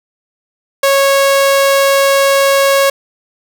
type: tone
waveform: sawtooth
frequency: 551 Hz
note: C#5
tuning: 11 cents flat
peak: -4 dBFS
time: 0.83-2.9 s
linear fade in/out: 5 ms
effects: none